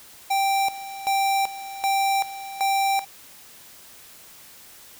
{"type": "tone with tremolo", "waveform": "square", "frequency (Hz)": 784, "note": "G5", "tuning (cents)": 0, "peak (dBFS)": -20, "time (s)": [0.3, 3.05], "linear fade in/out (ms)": 10, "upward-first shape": "square", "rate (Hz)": 1.3, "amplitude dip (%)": 80, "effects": ["white hiss -47 dBFS RMS until 4.99 s"]}